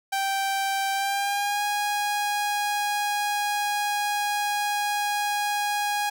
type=tone with pitch glide; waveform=sawtooth; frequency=782 to 824.7 Hz; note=G5 to G#5; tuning=-4 to -12 cents; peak=-20 dBFS; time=0.12-6.1 s; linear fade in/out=10 ms; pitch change=+92 cents; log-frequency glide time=0.93-1.63 s; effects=none